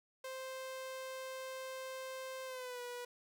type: tone with pitch glide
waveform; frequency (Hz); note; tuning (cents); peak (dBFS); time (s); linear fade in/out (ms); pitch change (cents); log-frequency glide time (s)
sawtooth; 523 to 488; C5 to B4; -1 to -21; -39; 0.24-3.05; 5; -120; 2.45-2.81
effects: none